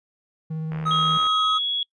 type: tone with vibrato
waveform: triangle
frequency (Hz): 158.5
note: D#3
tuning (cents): +32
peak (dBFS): -24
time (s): 0.5-1.18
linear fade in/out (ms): 10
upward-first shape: sine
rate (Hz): 17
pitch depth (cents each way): 13
type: click train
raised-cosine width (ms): 0.5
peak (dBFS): -23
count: 42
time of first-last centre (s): 0.72-1.268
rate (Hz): 74.8
type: tone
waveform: triangle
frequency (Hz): 1268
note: D#6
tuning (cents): +32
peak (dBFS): -18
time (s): 0.85-1.59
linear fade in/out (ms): 20
type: tone with pitch glide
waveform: sine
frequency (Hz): 3276 to 3349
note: G#7 to G#7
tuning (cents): -24 to +14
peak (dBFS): -22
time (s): 0.91-1.83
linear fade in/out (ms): 2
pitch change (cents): +38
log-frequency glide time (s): 1.03-1.61
effects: noise-tail reverb RT60 0.1 s tail -25 dB re dry + resampled to 22050 Hz